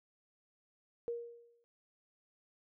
sine tone with exponential decay, 471.1 Hz, A#4, 18 cents sharp, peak -33 dBFS, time 1.08-1.64 s, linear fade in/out 0 ms, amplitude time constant 120 ms, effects none

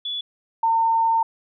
sine tone pair in turn, 3427 / 907.7 Hz, A7 / A#5, -46 / -46 cents, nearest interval octave + major seventh, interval 2300 cents, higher first, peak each -25 / -16 dBFS, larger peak second, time 0.05-0.21 / 0.63-1.23 s, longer second, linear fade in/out 5 ms, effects none

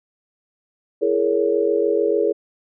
sine chord, A# half-diminished seventh, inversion second, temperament just, 335.6 / 419.5 / 466.2 / 559.4 Hz, E4 / G#4 / A#4 / C#5, +31 / +17 / 0 / +16 cents, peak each -24 / -19 / -21 / -24 dBFS, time 1.01-2.33 s, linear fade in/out 20 ms, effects none

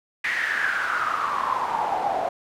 pink noise with band-pass filter sweep, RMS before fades -25 dBFS, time 0.24-2.29 s, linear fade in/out 5 ms, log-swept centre 2000 to 690 Hz, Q 8.4, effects none

